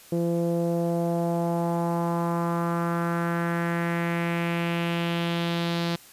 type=tone with low-pass filter sweep; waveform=sawtooth; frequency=170 Hz; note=F3; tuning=46 cents flat; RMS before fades=-26 dBFS; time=0.12-5.96 s; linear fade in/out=5 ms; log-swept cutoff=450 to 4300 Hz; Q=2.6; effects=white hiss -50 dBFS RMS until 6.12 s + resampled to 32000 Hz